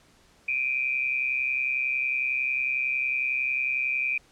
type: tone pair together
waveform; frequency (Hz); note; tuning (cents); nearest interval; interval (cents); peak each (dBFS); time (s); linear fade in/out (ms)
sine; 2356 / 2487; D7 / D#7; +5 / -1; minor second; 94; -27; 0.48-4.18; 5
effects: pink hiss -59 dBFS RMS until 4.31 s + low-pass 9000 Hz 12 dB/octave